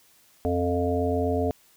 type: harmonic tone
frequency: 88 Hz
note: F2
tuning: 14 cents sharp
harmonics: 1 / 3 / 5 / 7 / 8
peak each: -28 / -28 / -27 / -30 / -31 dBFS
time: 0.45-1.51 s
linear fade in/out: 0 ms
effects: white hiss -59 dBFS RMS until 1.76 s